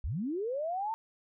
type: linear sweep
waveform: sine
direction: up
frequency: 46.69 to 915 Hz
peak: -31 dBFS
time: 0.04-0.94 s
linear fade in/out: 0 ms
effects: none